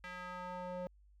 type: tone with band-pass filter sweep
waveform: square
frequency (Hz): 180.6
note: F#3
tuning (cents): -42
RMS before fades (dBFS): -44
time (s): 0.04-0.87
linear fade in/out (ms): 0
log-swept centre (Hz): 1900 to 540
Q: 1.9
effects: added 50 Hz sine -61 dBFS peak until 1.2 s